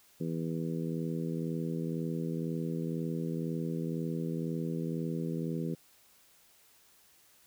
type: harmonic tone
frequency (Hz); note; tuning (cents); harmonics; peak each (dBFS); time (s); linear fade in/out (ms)
82; E2; -9; 2 / 3 / 4 / 5 / 6; -34 / -38 / -40 / -42 / -44; 0.2-5.75; 10
effects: white hiss -63 dBFS RMS until 7.46 s